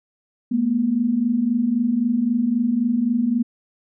sine tone pair together, 217.2 / 241 Hz, A3 / B3, -22 / -42 cents, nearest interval major second, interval 180 cents, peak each -23 / -18 dBFS, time 0.51-3.43 s, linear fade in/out 10 ms, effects none

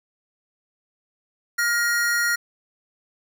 square tone pair together, 1413.7 / 1887 Hz, F6 / A#6, +21 / +21 cents, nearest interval perfect fourth, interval 500 cents, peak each -23 dBFS, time 1.58-2.36 s, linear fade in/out 10 ms, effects none

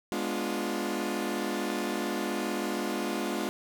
sawtooth chord, G# diminished seventh, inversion none, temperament equal with one note detuned, 207.7 / 246.9 / 293.7 / 352.5 Hz, G#3 / B3 / D4 / F4, 0 / 0 / 0 / +16 cents, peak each -31 / -32 / -32 / -30 dBFS, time 0.12-3.49 s, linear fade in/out 0 ms, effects none

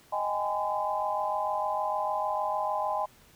sine chord, Ab major seventh, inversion second, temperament equal with one note detuned, 622.3 / 784 / 830.6 / 1019.7 Hz, Eb5 / G5 / Ab5 / C6, 0 / 0 / 0 / -45 cents, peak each -33 / -35 / -31 / -32 dBFS, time 0.12-3.06 s, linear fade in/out 10 ms, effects pink hiss -58 dBFS RMS until 3.35 s

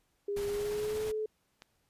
sine tone with pitch glide, 405.3 to 431.9 Hz, G#4 to A4, -42 to -32 cents, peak -31 dBFS, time 0.28-1.26 s, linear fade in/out 5 ms, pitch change +110 cents, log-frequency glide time 0.45-1.04 s
pink noise with tremolo, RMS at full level -43 dBFS, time 0.36-1.12 s, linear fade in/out 10 ms, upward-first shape sine, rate 17 Hz, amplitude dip 25%
clicks, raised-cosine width 0.2 ms, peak -31 dBFS, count 2, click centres 0.972 / 1.621 s
effects pink hiss -75 dBFS RMS until 1.89 s + resampled to 32000 Hz

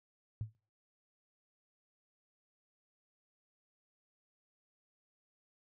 sine tone with exponential decay, 109.1 Hz, A2, 14 cents flat, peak -32 dBFS, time 0.41-0.55 s, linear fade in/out 0 ms, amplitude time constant 30 ms, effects noise-tail reverb RT60 0.4 s tail -25 dB re dry

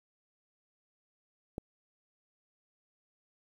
click, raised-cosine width 2 ms, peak -23 dBFS, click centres 1.581 s, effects 9-bit

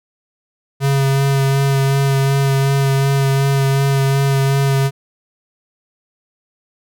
square tone with vibrato, 137.2 Hz, C#3, 17 cents flat, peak -13 dBFS, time 0.8-4.91 s, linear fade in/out 50 ms, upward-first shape sine, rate 2.7 Hz, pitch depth 16 cents each way, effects none

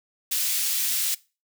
white high-pass noise, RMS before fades -25 dBFS, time 0.31-1.15 s, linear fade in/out 10 ms, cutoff 2700 Hz, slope 12 dB/octave, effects noise-tail reverb RT60 0.3 s tail -21 dB re dry

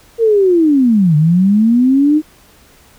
sine linear two-way sweep, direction down then up, 468.2 to 146.9 to 312.4 Hz, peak -7 dBFS, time 0.18-2.22 s, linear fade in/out 50 ms, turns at 1.16 s, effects pink hiss -46 dBFS RMS until 2.98 s

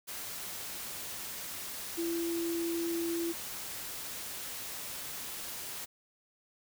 sine tone in noise, 337.1 Hz, E4, 39 cents sharp, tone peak -31 dBFS, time 1.97-3.33 s, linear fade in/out 20 ms, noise white, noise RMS -41 dBFS, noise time 0.07-5.86 s, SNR +7 dB, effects none

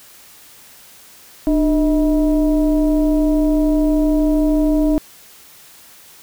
sine tone with frequency modulation, 300 Hz, D4, 37 cents sharp, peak -12 dBFS, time 1.47-4.98 s, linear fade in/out 0 ms, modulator 333 Hz, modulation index 0.71, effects white hiss -44 dBFS RMS until 6.22 s

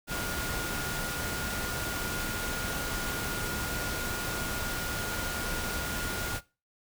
sine tone in noise, 1426 Hz, F6, 36 cents sharp, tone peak -36 dBFS, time 0.07-6.41 s, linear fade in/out 50 ms, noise pink, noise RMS -34 dBFS, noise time 0.07-6.41 s, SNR -5 dB, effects noise-tail reverb RT60 0.3 s tail -20 dB re dry

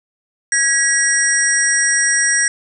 sine tone cluster, 1658 / 1930 / 5680 / 8150 Hz, G#6 / B6 / F8 / C9, -3 / -40 / +28 / -47 cents, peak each -18 dBFS, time 0.52-2.48 s, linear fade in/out 2 ms, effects none

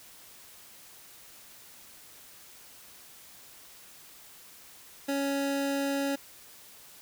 25% pulse tone, 278.1 Hz, C#4, 6 cents sharp, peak -24 dBFS, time 5.08-6.16 s, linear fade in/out 10 ms, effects white hiss -52 dBFS RMS until 7.01 s

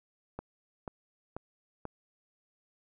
click train, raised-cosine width 1 ms, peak -24 dBFS, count 4, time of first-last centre 0.39-1.853 s, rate 2.05 Hz, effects none

